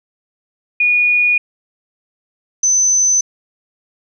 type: tone pair in turn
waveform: sine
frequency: 2451 / 6098 Hz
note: D#7 / G8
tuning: -27 / -49 cents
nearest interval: octave + major third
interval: 1578 cents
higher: second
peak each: -10 dBFS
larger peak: neither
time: 0.8-1.38 / 2.63-3.21 s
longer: neither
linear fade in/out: 5 ms
effects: none